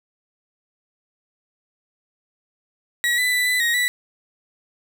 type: tone with pitch steps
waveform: 35% pulse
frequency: 1919 / 1995 / 1983 / 1996 / 1880 / 1964 Hz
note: A#6 / B6 / B6 / B6 / A#6 / B6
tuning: +50 / +17 / +7 / +18 / +14 / -10 cents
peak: -16 dBFS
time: 3.04-3.88 s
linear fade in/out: 0 ms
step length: 140 ms
effects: none